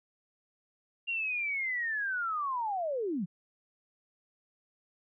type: linear sweep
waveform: sine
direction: down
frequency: 2794 to 155.56 Hz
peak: -30 dBFS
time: 1.07-3.26 s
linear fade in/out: 20 ms
effects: none